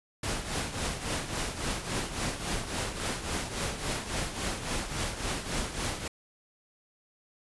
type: noise with tremolo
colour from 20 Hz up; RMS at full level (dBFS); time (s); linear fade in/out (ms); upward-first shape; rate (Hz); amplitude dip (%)
pink; -30; 0.23-6.08; 5; triangle; 3.6; 70
effects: resampled to 24000 Hz